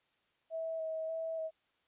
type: tone with vibrato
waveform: sine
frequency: 645 Hz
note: E5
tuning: 38 cents flat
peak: -35 dBFS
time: 0.5-1.51 s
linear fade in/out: 50 ms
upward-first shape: square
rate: 1.7 Hz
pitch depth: 14 cents each way
effects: white hiss -75 dBFS RMS until 1.87 s + resampled to 8000 Hz